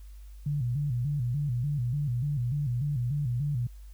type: tone with vibrato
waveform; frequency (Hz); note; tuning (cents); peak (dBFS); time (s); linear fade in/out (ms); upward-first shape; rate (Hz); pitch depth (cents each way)
sine; 133.1; C3; +30; -26; 0.46-3.67; 5; square; 3.4; 160
effects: added 50 Hz sine -43 dBFS peak until 3.93 s + white hiss -64 dBFS RMS until 3.93 s

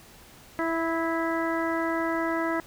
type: harmonic tone with a mistuned harmonic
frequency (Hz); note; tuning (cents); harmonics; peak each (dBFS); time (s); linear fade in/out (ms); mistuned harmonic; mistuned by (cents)
329.6; E4; 0; 1 / 2 / 3 / 4 / 5 / 6; -28 / -31 / -33 / -34 / -35 / -36; 0.59-2.6; 0; 4; -18
effects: pink hiss -51 dBFS RMS until 2.66 s

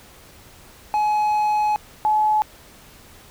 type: tone pair in turn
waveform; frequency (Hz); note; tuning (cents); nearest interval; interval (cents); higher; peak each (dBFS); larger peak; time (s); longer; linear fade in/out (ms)
triangle / sine; 845 / 854.8; G#5 / G#5; +30 / +50; unison; 20; second; -15; neither; 0.94-1.76 / 2.05-2.42; first; 0
effects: pink hiss -47 dBFS RMS until 3.3 s

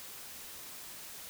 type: silence
effects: white hiss -47 dBFS RMS until 1.29 s

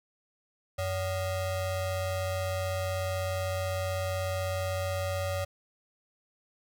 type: ring-modulated tone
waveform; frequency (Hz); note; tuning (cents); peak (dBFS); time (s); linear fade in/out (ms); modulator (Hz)
square; 329.6; E4; 0; -27; 0.78-5.45; 10; 238
effects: none

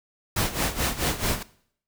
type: noise with tremolo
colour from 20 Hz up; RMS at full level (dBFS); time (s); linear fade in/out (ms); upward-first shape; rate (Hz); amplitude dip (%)
pink; -23; 0.36-1.43; 5; sine; 4.6; 80
effects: noise-tail reverb RT60 0.6 s tail -19 dB re dry

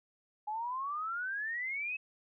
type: exponential sweep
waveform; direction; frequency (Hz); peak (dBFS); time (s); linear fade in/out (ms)
sine; up; 830.6 to 2600; -34; 0.47-1.97; 10
effects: none

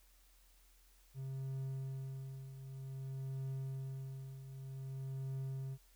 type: tone with tremolo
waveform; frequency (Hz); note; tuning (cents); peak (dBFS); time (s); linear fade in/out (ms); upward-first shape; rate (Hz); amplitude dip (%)
triangle; 133.8; C3; +39; -36; 1.14-5.78; 50; triangle; 0.53; 70
effects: added 43 Hz sine -65 dBFS peak until 5.95 s + white hiss -70 dBFS RMS until 5.95 s

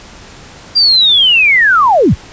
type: linear sweep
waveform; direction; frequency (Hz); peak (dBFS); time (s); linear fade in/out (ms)
sine; down; 4800 to 37.03; -5; 0.75-2.15; 20
effects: pink hiss -35 dBFS RMS until 2.32 s + resampled to 16000 Hz

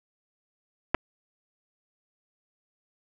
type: clicks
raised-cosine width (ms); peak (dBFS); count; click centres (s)
0.5; -8; 2; 0.945 / 0.948
effects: none

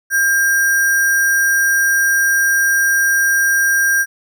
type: tone with sample-and-hold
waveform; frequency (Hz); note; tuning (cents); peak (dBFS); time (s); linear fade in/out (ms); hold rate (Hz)
sine; 1600; G6; +35; -11; 0.1-4.06; 50; 7350
effects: none

